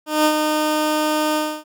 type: tone with ADSR envelope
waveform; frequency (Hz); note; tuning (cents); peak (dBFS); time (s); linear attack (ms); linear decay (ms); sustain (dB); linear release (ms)
15% pulse; 306.1; D#4; -28; -6; 0.06-1.64; 190; 71; -5; 280
effects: none